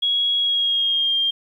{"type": "tone with pitch glide", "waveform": "sine", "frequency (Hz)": [3322, 3201], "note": ["G#7", "G7"], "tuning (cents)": [0, 36], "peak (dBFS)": -17, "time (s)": [0.02, 1.31], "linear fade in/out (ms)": 10, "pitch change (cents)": -64, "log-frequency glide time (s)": [0.38, 1.16], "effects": ["9-bit"]}